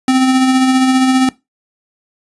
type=tone with tremolo; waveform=square; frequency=260 Hz; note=C4; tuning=11 cents flat; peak=-8 dBFS; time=0.08-1.29 s; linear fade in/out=2 ms; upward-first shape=sine; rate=15 Hz; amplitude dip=35%; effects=noise-tail reverb RT60 0.2 s tail -20 dB re dry + resampled to 24000 Hz